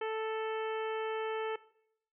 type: harmonic tone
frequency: 440 Hz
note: A4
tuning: in tune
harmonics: 1 / 2 / 3 / 4 / 5 / 6 / 7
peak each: -34 / -40 / -44 / -46 / -48 / -50 / -51 dBFS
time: 0.01-1.56 s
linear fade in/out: 5 ms
effects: noise-tail reverb RT60 0.7 s tail -19 dB re dry